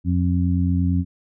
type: harmonic tone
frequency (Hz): 88.8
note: F2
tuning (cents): +29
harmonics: 1 / 2 / 3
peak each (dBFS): -19 / -22 / -24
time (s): 0.04-1.05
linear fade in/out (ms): 50
effects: none